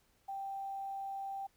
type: tone with quantisation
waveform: sine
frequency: 784 Hz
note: G5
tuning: in tune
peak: -38 dBFS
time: 0.28-1.47 s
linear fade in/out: 10 ms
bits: 11
effects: pink hiss -72 dBFS RMS until 1.56 s